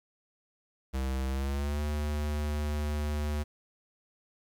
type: tone with pitch glide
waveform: square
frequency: 66 to 74.51 Hz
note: C2 to D2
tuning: +16 to +26 cents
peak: -30 dBFS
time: 0.93-3.44 s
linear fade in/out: 20 ms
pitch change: +210 cents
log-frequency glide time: 1.29-1.82 s
effects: 10-bit